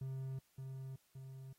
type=tone with echo; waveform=triangle; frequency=132.9 Hz; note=C3; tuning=27 cents sharp; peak=-38 dBFS; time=0.01-0.39 s; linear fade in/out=5 ms; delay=570 ms; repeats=2; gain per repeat=-4 dB; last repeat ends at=1.53 s; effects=white hiss -75 dBFS RMS until 1.58 s + AAC 48 kbps